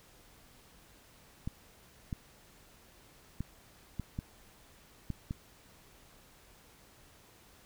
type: clicks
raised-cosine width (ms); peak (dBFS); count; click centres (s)
5; -23; 7; 1.475 / 2.128 / 3.406 / 3.997 / 4.189 / 5.103 / 5.309
effects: pink hiss -60 dBFS RMS until 7.65 s